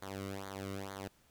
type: tone with flanger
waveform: sawtooth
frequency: 97.5 Hz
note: G2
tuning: 9 cents flat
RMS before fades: -43 dBFS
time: 0.02-1.08 s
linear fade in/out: 0 ms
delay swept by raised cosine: 0.37 to 1.21 ms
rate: 2.2 Hz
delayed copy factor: -0.9
effects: pink hiss -68 dBFS RMS until 1.3 s